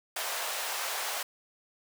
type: high-pass noise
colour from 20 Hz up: pink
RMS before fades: -34 dBFS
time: 0.16-1.23 s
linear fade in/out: 5 ms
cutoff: 600 Hz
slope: 24 dB/octave
effects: none